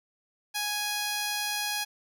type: tone with notch filter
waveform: 5% pulse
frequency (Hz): 831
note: G#5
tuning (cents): +1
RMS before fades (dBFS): -31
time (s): 0.54-1.85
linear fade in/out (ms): 20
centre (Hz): 7900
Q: 1.9
effects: none